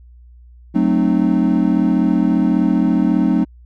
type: chord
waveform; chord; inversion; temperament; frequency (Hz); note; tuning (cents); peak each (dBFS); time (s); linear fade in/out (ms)
triangle; F# diminished seventh; none; equal with one note detuned; 185 / 220 / 261.6 / 305.3; F#3 / A3 / C4 / Eb4; 0 / 0 / 0 / -33; -16; 0.74-3.45; 20
effects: added 60 Hz sine -40 dBFS peak until 3.65 s